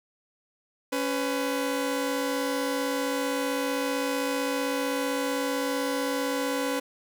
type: tone pair together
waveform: sawtooth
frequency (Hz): 278.3 / 501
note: C#4 / B4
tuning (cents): +7 / +25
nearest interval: minor seventh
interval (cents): 1018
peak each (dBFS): -25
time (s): 0.92-6.8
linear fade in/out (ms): 10
effects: 8-bit